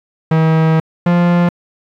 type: tone pair in turn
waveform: 45% pulse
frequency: 160 / 174.29 Hz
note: D#3 / F3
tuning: +49 / -3 cents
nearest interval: minor second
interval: 148 cents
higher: second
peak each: -9 dBFS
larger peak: neither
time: 0.31-0.8 / 1.06-1.49 s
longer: first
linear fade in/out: 5 ms
effects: low-pass 2000 Hz 12 dB/octave + 8-bit